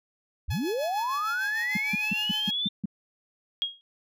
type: linear sweep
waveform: sine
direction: up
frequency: 46.99 to 3594 Hz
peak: -26 dBFS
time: 0.48-2.69 s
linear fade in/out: 10 ms
type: tone with tremolo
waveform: 10% pulse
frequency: 850 Hz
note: G#5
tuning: 40 cents sharp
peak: -26 dBFS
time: 0.5-2.51 s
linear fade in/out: 10 ms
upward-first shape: sine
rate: 6.6 Hz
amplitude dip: 55%
type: tone bursts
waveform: sine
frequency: 200 Hz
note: G3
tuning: 35 cents sharp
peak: -24 dBFS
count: 7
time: 1.75-2.857 s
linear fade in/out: 5 ms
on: 21 ms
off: 160 ms
type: tone with exponential decay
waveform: sine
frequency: 3274 Hz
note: G#7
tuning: 25 cents flat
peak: -21 dBFS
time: 3.62-3.81 s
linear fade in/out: 0 ms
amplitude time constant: 40 ms
effects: none